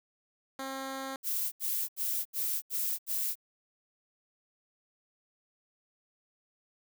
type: tone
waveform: 10% pulse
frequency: 267.8 Hz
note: C4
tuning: 40 cents sharp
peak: -28 dBFS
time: 0.59-1.16 s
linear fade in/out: 2 ms
type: noise bursts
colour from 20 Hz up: violet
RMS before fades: -32 dBFS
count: 6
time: 1.23-3.355 s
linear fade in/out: 50 ms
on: 290 ms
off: 77 ms
effects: none